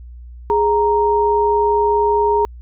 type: tone pair together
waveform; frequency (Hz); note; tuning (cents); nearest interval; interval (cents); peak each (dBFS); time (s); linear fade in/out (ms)
sine; 415.3 / 932.3; G#4 / A#5; 0 / 0; octave + major second; 1400; -15; 0.5-2.45; 0
effects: added 60 Hz sine -33 dBFS peak until 2.61 s